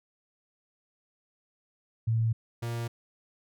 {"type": "tone pair in turn", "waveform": ["sine", "45% pulse"], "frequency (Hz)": [113.2, 117.33], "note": ["A2", "A#2"], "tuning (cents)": [50, 12], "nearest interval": "minor second", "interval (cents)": 62, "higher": "second", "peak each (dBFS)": [-23, -31], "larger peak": "first", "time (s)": [[2.07, 2.33], [2.62, 2.88]], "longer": "neither", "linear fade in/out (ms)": 10, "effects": []}